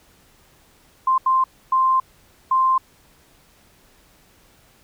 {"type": "tone bursts at uneven times", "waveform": "sine", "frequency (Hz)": 1046.5, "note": "C6", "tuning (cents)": 0, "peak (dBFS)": -14, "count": 4, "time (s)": [[1.07, 1.18], [1.26, 1.44], [1.72, 2], [2.51, 2.78]], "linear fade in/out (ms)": 5, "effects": ["pink hiss -55 dBFS RMS until 4.83 s"]}